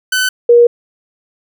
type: tone pair in turn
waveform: sawtooth / sine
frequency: 1511 / 475.9 Hz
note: F#6 / A#4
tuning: +36 / +36 cents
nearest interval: octave + minor sixth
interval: 2000 cents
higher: first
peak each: -8 / -3 dBFS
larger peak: second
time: 0.12-0.29 / 0.49-0.67 s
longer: second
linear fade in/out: 5 ms
effects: none